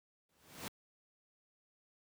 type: noise with exponential growth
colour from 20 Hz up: pink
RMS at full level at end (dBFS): -40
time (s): 0.29-0.68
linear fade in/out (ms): 2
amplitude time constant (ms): 84
effects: high-pass 100 Hz 12 dB/octave